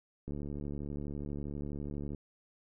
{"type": "click train", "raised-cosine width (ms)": 3, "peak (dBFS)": -28, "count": 136, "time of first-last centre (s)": [0.28, 2.147], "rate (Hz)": 72.3, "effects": []}